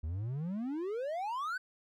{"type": "exponential sweep", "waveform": "triangle", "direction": "up", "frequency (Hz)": [73.42, 1561], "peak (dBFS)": -32, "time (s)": [0.03, 1.58], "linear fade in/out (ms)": 10, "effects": []}